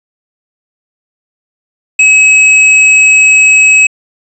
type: tone with tanh clipping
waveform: triangle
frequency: 2562 Hz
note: E7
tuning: 50 cents flat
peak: -4 dBFS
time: 1.99-3.87 s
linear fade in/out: 5 ms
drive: 18 dB
effects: resampled to 24000 Hz